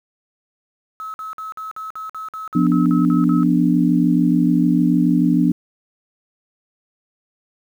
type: tone bursts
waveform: sine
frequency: 1290 Hz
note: E6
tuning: 38 cents flat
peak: -27 dBFS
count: 13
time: 1-3.432 s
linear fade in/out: 0 ms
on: 140 ms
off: 51 ms
type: chord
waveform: sine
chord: B diminished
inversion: second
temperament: equal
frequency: 174.61 / 246.9 / 293.7 Hz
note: F3 / B3 / D4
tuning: 0 / 0 / 0 cents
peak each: -17 dBFS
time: 2.55-5.52 s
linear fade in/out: 5 ms
effects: 8-bit